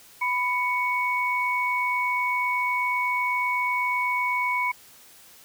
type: tone pair together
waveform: sine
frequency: 994 / 2228 Hz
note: B5 / C#7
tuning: +11 / +8 cents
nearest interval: octave + major second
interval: 1397 cents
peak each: -25 dBFS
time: 0.21-4.72 s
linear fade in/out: 10 ms
effects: white hiss -51 dBFS RMS until 5.44 s